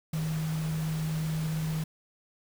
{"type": "tone in noise", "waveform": "sine", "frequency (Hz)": 157.8, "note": "D#3", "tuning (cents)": 25, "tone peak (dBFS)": -28, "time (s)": [0.13, 1.84], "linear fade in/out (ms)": 5, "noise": "pink", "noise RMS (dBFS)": -42, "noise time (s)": [0.13, 1.84], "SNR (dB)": 11, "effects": []}